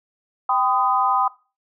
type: chord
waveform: sine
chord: G augmented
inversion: none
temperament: equal with one note detuned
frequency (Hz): 784 / 1012.6 / 1244.5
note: G5 / B5 / D#6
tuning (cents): 0 / +43 / 0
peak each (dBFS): -21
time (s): 0.49-1.28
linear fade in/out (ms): 5
effects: noise-tail reverb RT60 0.3 s tail -18 dB re dry